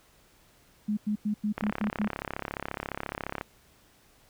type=tone bursts; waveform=sine; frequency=210 Hz; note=G#3; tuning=19 cents sharp; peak=-25 dBFS; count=7; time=0.88-2.082 s; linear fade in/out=10 ms; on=92 ms; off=93 ms
type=click train; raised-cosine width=0.5 ms; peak=-17 dBFS; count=64; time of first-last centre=1.58-3.411 s; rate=34.4 Hz
effects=pink hiss -61 dBFS RMS until 4.29 s